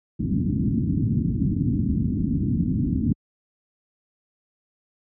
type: low-pass noise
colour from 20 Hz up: white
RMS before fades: -22 dBFS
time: 0.19-3.13 s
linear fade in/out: 5 ms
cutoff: 280 Hz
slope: 48 dB/octave
effects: high-pass 60 Hz 12 dB/octave